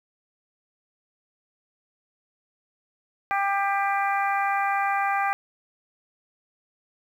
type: harmonic tone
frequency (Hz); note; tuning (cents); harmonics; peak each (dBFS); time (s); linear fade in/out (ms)
397; G4; +22; 2 / 3 / 4 / 5 / 6; -24 / -28 / -30 / -32 / -34; 3.31-5.33; 0
effects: 9-bit